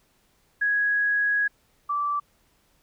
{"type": "tone pair in turn", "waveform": "sine", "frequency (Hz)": [1663, 1163.8], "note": ["G#6", "D6"], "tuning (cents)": [2, -16], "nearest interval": "tritone", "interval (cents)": 618, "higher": "first", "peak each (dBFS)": [-20, -23], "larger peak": "first", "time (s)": [[0.61, 1.48], [1.89, 2.2]], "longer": "first", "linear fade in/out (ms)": 10, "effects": ["pink hiss -65 dBFS RMS until 2.82 s"]}